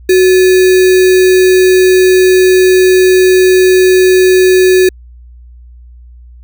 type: tone with sample-and-hold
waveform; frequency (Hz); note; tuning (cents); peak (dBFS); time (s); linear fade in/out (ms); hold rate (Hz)
sine; 370; F#4; 0; -3; 0.09-4.89; 5; 2100
effects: added 60 Hz sine -32 dBFS peak until 6.43 s